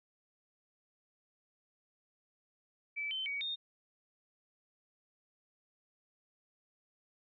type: tone with pitch steps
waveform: sine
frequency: 2310 / 3078 / 2256 / 3672 Hz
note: D7 / G7 / C#7 / A#7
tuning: -29 / -32 / +30 / -27 cents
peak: -35 dBFS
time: 2.96-3.56 s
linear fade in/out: 20 ms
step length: 150 ms
effects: none